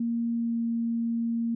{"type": "tone with pitch glide", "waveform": "sine", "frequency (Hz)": [233.1, 231.5], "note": ["A#3", "A#3"], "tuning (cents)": [0, -12], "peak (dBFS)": -25, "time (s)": [0, 1.55], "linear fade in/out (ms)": 5, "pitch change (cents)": -12, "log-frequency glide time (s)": [0.34, 0.59], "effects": []}